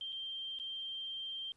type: tone with dropouts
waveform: sine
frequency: 3158 Hz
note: G7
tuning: 12 cents sharp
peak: -39 dBFS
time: 0.01-1.52 s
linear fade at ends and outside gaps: 1 ms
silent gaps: 0.123-0.127 / 0.587-0.598 s
effects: pink hiss -73 dBFS RMS until 1.56 s + resampled to 24000 Hz